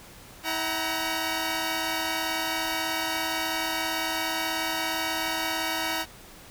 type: tone cluster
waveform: 10% pulse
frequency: 323.4 / 753 / 932 Hz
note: E4 / F#5 / A#5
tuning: -33 / +30 / -1 cents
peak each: -23 dBFS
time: 0.43-6.06 s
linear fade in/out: 50 ms
effects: pink hiss -48 dBFS RMS until 6.5 s